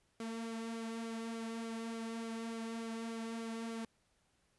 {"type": "tone with flanger", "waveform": "sawtooth", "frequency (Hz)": 227.5, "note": "A#3", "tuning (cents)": -42, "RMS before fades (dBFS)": -42, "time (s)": [0.2, 3.85], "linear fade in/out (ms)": 2, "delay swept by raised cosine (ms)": [1.1, 3.2], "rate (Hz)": 3.4, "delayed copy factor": -0.55, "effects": ["pink hiss -75 dBFS RMS until 4.58 s", "resampled to 24000 Hz"]}